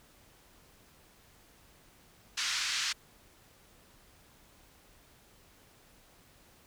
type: band-pass noise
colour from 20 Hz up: white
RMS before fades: -33 dBFS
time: 2.37-2.93 s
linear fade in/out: 10 ms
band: 1300 to 6000 Hz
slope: 24 dB/octave
effects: pink hiss -61 dBFS RMS until 6.66 s